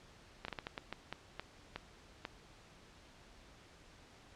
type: slowing click train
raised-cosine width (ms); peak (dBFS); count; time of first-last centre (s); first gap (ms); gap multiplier
0.3; -24; 11; 0.45-2.251; 33; 1.35
effects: pink hiss -60 dBFS RMS until 4.35 s + low-pass 6000 Hz 12 dB/octave